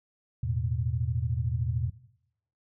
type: chord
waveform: sine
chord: E suspended fourth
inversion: none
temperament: equal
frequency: 82.41 / 110 / 123.47 Hz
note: E2 / A2 / B2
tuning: 0 / 0 / 0 cents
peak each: -32 / -30 / -30 dBFS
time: 0.43-1.9 s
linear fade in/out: 5 ms
effects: noise-tail reverb RT60 0.8 s tail -18 dB re dry